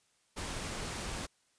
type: noise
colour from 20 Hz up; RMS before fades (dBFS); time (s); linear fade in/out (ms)
pink; -39; 0.36-1.27; 20
effects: white hiss -72 dBFS RMS until 1.58 s + resampled to 22050 Hz

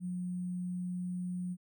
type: tone with sample-and-hold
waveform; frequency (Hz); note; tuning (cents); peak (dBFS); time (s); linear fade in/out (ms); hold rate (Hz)
sine; 179.7; F3; +50; -34; 0-1.57; 50; 8820
effects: none

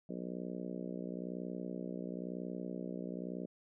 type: harmonic tone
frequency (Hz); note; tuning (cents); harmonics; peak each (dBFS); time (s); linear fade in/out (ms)
61; B1; -21; 3 / 4 / 5 / 6 / 7 / 8 / 9 / 10; -43 / -45 / -47 / -49 / -50 / -51 / -52 / -53; 0.09-3.46; 5
effects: none

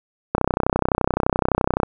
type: click train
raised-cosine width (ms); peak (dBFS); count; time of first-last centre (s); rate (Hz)
1; -3; 48; 0.35-1.833; 31.7
effects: none

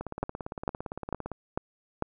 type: two click trains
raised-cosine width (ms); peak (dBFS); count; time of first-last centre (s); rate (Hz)
1; -14 / -21; 5 / 24; 0.23-2.024 / 0.01-1.317; 2.23 / 17.6
effects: none

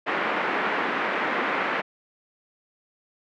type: band-pass noise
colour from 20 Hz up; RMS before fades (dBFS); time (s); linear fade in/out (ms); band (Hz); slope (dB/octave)
white; -26; 0.06-1.82; 20; 210 to 2100; 24
effects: none

